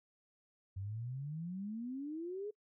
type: exponential sweep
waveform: sine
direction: up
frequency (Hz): 93.2 to 430.3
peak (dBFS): -39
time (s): 0.76-2.51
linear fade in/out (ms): 10
effects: noise-tail reverb RT60 0.1 s tail -25 dB re dry